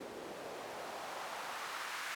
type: noise with band-pass filter sweep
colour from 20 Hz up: white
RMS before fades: -44 dBFS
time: 0-2.15 s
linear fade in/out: 10 ms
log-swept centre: 360 to 1500 Hz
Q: 1.4
effects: none